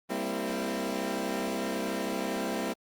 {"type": "chord", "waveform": "20% pulse", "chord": "C dominant seventh", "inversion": "second", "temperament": "equal with one note detuned", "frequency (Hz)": [196, 229.3, 261.6, 329.6], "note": ["G3", "Bb3", "C4", "E4"], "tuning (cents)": [0, -28, 0, 0], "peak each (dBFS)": -31, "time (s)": [0.09, 2.74], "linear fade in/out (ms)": 20, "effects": ["Opus 32 kbps"]}